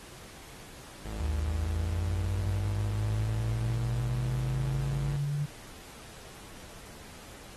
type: tone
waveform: 40% pulse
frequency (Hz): 53.6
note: A1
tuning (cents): -45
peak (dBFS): -34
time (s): 1.05-5.17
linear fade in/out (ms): 5
type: linear sweep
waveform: sine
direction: up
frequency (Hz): 73.42 to 146.83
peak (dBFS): -28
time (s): 1.2-5.46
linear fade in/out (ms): 10
effects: pink hiss -49 dBFS RMS until 7.56 s + AAC 32 kbps